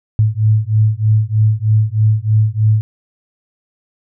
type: beating tone pair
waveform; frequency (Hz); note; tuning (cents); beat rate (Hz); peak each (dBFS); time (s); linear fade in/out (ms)
sine; 106.7 / 109.9; G#2 / A2; +47 / -2; 3.2; -13; 0.19-2.81; 0
effects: none